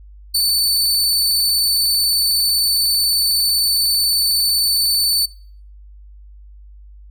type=tone; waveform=sawtooth; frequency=4511 Hz; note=C#8; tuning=29 cents sharp; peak=-11 dBFS; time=0.34-5.26 s; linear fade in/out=10 ms; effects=noise-tail reverb RT60 0.5 s tail -23 dB re dry + added 50 Hz sine -38 dBFS peak until 7.1 s